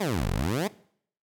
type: exponential two-way sweep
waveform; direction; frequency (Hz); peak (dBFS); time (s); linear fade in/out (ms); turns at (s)
15% pulse; down then up; 227.3 to 40.11 to 227.3; -19; 0-0.68; 10; 0.3
effects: noise-tail reverb RT60 0.6 s tail -20 dB re dry